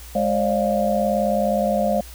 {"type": "tone cluster", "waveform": "sine", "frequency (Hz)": [208.1, 541, 600, 698], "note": ["G#3", "C#5", "D5", "F5"], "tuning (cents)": [4, -42, 37, -1], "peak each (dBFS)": -23, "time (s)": [0.15, 2.01], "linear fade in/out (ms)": 5, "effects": ["added 60 Hz sine -38 dBFS peak until 2.14 s", "white hiss -43 dBFS RMS until 2.14 s"]}